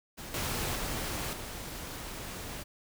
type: noise with level steps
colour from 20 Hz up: pink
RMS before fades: -43 / -33 / -35 / -41 dBFS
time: 0.17-2.64 s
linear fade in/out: 20 ms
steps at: 0.34 / 0.75 / 1.33 s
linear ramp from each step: 2 ms
effects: none